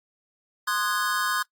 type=chord; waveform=square; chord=Ab dominant seventh; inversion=first; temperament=equal with one note detuned; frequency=1046.5 / 1231.6 / 1480 / 1661.2 Hz; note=C6 / Eb6 / Gb6 / Ab6; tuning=0 / -18 / 0 / 0 cents; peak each=-30 dBFS; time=0.67-1.43 s; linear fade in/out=10 ms; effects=noise-tail reverb RT60 0.1 s tail -25 dB re dry + Opus 48 kbps